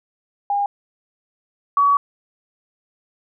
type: tone pair in turn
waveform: sine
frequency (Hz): 810 / 1132.7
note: G#5 / C#6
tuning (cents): -43 / +37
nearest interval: tritone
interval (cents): 580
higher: second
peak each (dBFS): -17 / -12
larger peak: second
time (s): 0.5-0.66 / 1.77-1.97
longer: second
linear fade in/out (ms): 2
effects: none